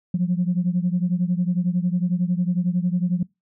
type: beating tone pair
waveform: sine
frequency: 174.61 / 185.61 Hz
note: F3 / F#3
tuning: 0 / +6 cents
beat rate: 11 Hz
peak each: -20 / -22 dBFS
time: 0.14-3.23 s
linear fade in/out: 5 ms
effects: noise-tail reverb RT60 0.2 s tail -24 dB re dry + tanh soft clip ceiling -12 dBFS